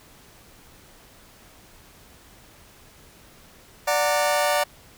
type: chord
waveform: sawtooth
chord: D augmented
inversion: none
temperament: just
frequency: 587.3 / 734.2 / 917.7 Hz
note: D5 / F#5 / A#5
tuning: 0 / -14 / -27 cents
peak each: -18 / -21 / -23 dBFS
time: 3.87-4.64 s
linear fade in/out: 10 ms
effects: pink hiss -51 dBFS RMS until 4.97 s